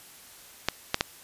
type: clicks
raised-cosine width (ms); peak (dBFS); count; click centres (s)
0.2; -5; 3; 0.686 / 0.944 / 1.009
effects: white hiss -50 dBFS RMS until 1.23 s + resampled to 32000 Hz